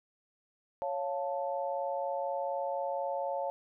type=chord; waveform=sine; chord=Db augmented; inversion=none; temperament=equal; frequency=554.4 / 698.5 / 880 Hz; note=Db5 / F5 / A5; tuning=0 / 0 / 0 cents; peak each=-34 / -37 / -37 dBFS; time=0.82-3.5 s; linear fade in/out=0 ms; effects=none